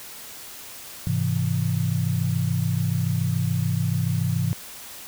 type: chord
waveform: sine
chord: Ab augmented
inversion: none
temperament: equal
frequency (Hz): 103.83 / 130.81 / 164.81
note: Ab2 / C3 / E3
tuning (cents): 0 / 0 / 0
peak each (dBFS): -25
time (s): 1.07-4.53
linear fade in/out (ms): 0
effects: white hiss -40 dBFS RMS until 5.07 s